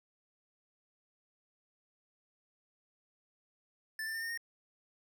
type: tone with pitch steps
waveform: square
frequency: 1760 / 1782.5 / 1805.3 / 1828.4 / 1851.8 Hz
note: A6 / A6 / A6 / A#6 / A#6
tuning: 0 / +22 / +44 / -34 / -12 cents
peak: -37 dBFS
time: 3.99-4.375 s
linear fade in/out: 2 ms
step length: 77 ms
effects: none

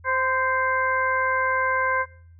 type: harmonic tone with a mistuned harmonic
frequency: 523.3 Hz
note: C5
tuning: in tune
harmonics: 1 / 2 / 3 / 4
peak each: -28 / -24 / -24 / -29 dBFS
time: 0.04-2.06 s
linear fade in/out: 50 ms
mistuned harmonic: 2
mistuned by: -26 cents
effects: noise-tail reverb RT60 0.5 s tail -20 dB re dry + added 84 Hz sine -46 dBFS peak until 2.39 s

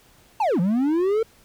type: linear two-way sweep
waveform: triangle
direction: down then up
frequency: 925 to 164.81 to 458.8 Hz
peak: -16 dBFS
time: 0.4-1.23 s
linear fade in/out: 5 ms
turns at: 0.6 s
effects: pink hiss -55 dBFS RMS until 1.44 s

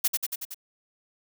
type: noise with echo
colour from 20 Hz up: blue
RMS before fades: -22 dBFS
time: 0.04-0.08 s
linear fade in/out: 10 ms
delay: 93 ms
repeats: 5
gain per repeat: -3 dB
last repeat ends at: 0.545 s
effects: none

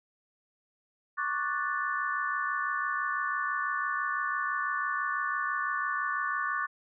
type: chord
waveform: sine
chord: D major seventh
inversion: third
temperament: equal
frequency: 1108.7 / 1174.7 / 1480 / 1760 Hz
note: C#6 / D6 / F#6 / A6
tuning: 0 / 0 / 0 / 0 cents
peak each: -34 dBFS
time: 1.17-6.67 s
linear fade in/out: 20 ms
effects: none

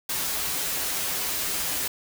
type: noise with comb filter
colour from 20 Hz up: white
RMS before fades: -28 dBFS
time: 0.09-1.88 s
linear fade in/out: 5 ms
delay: 8.6 ms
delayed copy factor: -0.65
effects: none

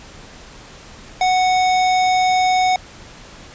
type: tone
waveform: square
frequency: 740 Hz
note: F#5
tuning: in tune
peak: -14 dBFS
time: 1.21-2.76 s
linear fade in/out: 2 ms
effects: pink hiss -40 dBFS RMS until 3.54 s + resampled to 16000 Hz

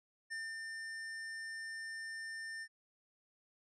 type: tone with ADSR envelope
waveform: square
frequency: 1800 Hz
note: A6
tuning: 39 cents sharp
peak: -40 dBFS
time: 0.3-2.68 s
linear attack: 23 ms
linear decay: 230 ms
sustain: -3 dB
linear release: 57 ms
effects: resampled to 22050 Hz

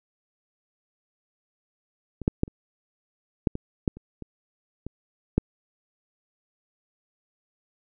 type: clicks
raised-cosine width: 3 ms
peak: -21 / -7 / -8 / -28 / -7 / -18 / -9 / -29 / -24 / -21 / -6 dBFS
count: 11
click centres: 2.217 / 2.279 / 2.434 / 2.479 / 3.472 / 3.554 / 3.878 / 3.97 / 4.223 / 4.866 / 5.38 s
effects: none

